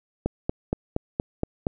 click train, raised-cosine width 2 ms, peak -10 dBFS, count 7, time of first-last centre 0.26-1.668 s, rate 4.26 Hz, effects none

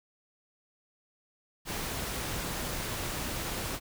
pink noise, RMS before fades -35 dBFS, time 1.65-3.8 s, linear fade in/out 50 ms, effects none

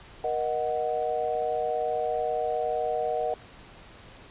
sine chord, D# minor, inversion second, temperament equal with one note detuned, 473.2 / 622.3 / 740 Hz, A#4 / D#5 / F#5, +26 / 0 / 0 cents, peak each -30 / -30 / -29 dBFS, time 0.24-3.34 s, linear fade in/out 2 ms, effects pink hiss -49 dBFS RMS until 4.3 s + resampled to 8000 Hz

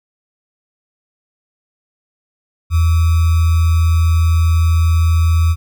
sine tone with sample-and-hold, 82.41 Hz, E2, in tune, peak -9 dBFS, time 2.7-5.56 s, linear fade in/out 50 ms, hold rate 1225 Hz, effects none

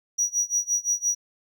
triangle tone with tremolo, 5800 Hz, F#8, 35 cents flat, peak -18 dBFS, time 0.18-1.15 s, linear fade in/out 10 ms, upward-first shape sine, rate 5.8 Hz, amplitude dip 95%, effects none

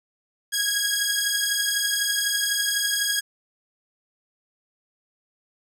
10% pulse beating tone pair, 1644 / 1656 Hz, G#6 / G#6, -18 / -5 cents, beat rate 12 Hz, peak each -16 dBFS, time 0.52-3.21 s, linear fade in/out 20 ms, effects none

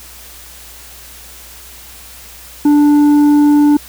triangle tone with tanh clipping, 293.4 Hz, D4, 2 cents flat, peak -7 dBFS, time 2.65-3.77 s, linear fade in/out 5 ms, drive 10 dB, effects added 60 Hz sine -41 dBFS peak until 3.88 s + white hiss -36 dBFS RMS until 3.88 s

